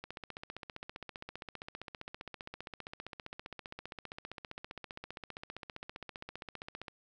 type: click train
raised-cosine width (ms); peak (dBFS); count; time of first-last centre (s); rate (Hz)
0.3; -27; 105; 0.04-6.882; 15.2
effects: none